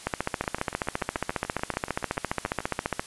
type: two click trains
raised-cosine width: 0.5 ms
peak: -19 / -10 dBFS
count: 16 / 44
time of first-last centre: 0.44-2.605 / 0.07-2.995 s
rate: 6.93 / 14.7 Hz
effects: white hiss -45 dBFS RMS until 3.06 s + resampled to 24000 Hz